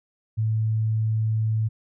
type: tone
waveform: sine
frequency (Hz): 110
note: A2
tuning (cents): 0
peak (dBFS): -20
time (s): 0.37-1.69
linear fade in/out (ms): 20
effects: none